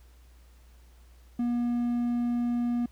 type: tone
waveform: triangle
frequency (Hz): 240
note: B3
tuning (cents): -49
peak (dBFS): -23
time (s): 1.39-2.86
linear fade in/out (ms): 5
effects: added 60 Hz sine -52 dBFS peak until 2.91 s + pink hiss -64 dBFS RMS until 2.91 s